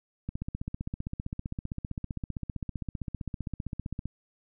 click train, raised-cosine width 5 ms, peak -21 dBFS, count 59, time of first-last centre 0.29-4.056 s, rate 15.4 Hz, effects none

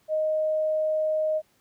sine tone, 622.3 Hz, D#5, in tune, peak -22 dBFS, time 0.08-1.42 s, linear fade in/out 50 ms, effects pink hiss -65 dBFS RMS until 1.6 s + high-pass 80 Hz 12 dB/octave

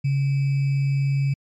sine tone with sample-and-hold, 138.2 Hz, C#3, 5 cents flat, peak -18 dBFS, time 0.04-1.34 s, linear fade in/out 10 ms, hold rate 2450 Hz, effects low-pass 5000 Hz 12 dB/octave + MP3 96 kbps

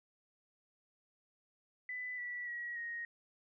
sine tone with pitch steps, 1997 / 1954.8 / 1913.4 / 1873 Hz, B6 / B6 / A#6 / A#6, +19 / -18 / +45 / +8 cents, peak -39 dBFS, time 1.89-3.05 s, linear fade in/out 2 ms, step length 290 ms, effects none

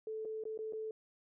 sine tone with dropouts, 437.6 Hz, A4, 9 cents flat, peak -38 dBFS, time 0.07-0.91 s, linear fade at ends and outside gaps 2 ms, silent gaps 0.25-0.254 / 0.438-0.453 / 0.576-0.589 / 0.725-0.733 s, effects none

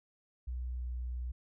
sine tone with pitch glide, 61.9 to 61.4 Hz, B1 to B1, +5 to -9 cents, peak -35 dBFS, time 0.47-1.32 s, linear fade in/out 10 ms, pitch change -14 cents, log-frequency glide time 0.77-0.82 s, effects none

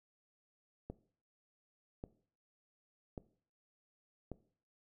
click train, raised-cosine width 2 ms, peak -29 dBFS, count 4, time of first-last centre 0.9-4.317 s, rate 0.878 Hz, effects noise-tail reverb RT60 0.5 s tail -18 dB re dry

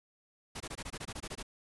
pink noise bursts, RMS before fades -41 dBFS, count 12, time 0.55-1.429 s, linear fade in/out 10 ms, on 54 ms, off 21 ms, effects resampled to 24000 Hz

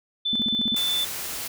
sine tone, 3520 Hz, A7, in tune, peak -22 dBFS, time 0.25-1.05 s, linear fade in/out 10 ms
sine tone bursts, 227.3 Hz, A#3, 43 cents flat, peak -25 dBFS, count 7, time 0.33-0.745 s, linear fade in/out 0 ms, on 25 ms, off 40 ms
white noise, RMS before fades -32 dBFS, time 0.76-1.48 s, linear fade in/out 5 ms
effects none

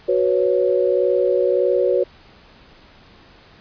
sine chord, F# suspended fourth, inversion none, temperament just, 370 / 493.3 / 555 Hz, F#4 / B4 / C#5, 0 / -2 / +2 cents, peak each -19 dBFS, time 0.08-2.04 s, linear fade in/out 10 ms, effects pink hiss -48 dBFS RMS until 3.6 s + resampled to 11025 Hz

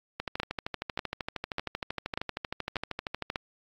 two click trains, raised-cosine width 0.3 ms, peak -16 / -14 dBFS, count 41 / 6, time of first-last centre 0.2-3.301 / 0.4-3.359 s, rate 12.9 / 1.69 Hz, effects AAC 64 kbps

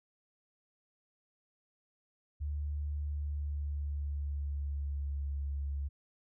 sine tone with pitch glide, 73.4 to 70.37 Hz, D2 to C#2, 0 to +27 cents, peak -33 dBFS, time 2.4-5.89 s, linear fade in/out 20 ms, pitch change -73 cents, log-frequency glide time 3.03-5.31 s, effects none

